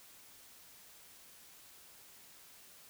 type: silence
effects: white hiss -58 dBFS RMS until 2.89 s